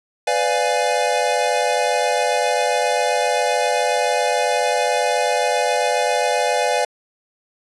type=chord; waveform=square; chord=B diminished seventh; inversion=none; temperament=equal with one note detuned; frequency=499.9 / 587.3 / 698.5 / 830.6 Hz; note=B4 / D5 / F5 / Ab5; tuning=+21 / 0 / 0 / 0 cents; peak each=-23 dBFS; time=0.27-6.85 s; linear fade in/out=5 ms; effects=resampled to 24000 Hz